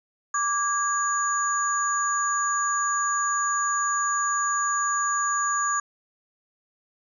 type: tone cluster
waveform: sine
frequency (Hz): 1166 / 1640 / 6750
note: D6 / G#6 / G#8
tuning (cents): -13 / -22 / +27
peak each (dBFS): -24 / -29 / -28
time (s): 0.34-5.8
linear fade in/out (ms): 5
effects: none